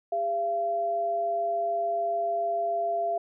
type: tone pair together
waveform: sine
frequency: 404.5 / 681.7 Hz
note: G#4 / F5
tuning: -46 / -42 cents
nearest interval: major sixth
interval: 904 cents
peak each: -35 / -25 dBFS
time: 0.12-3.18 s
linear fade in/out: 5 ms
effects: none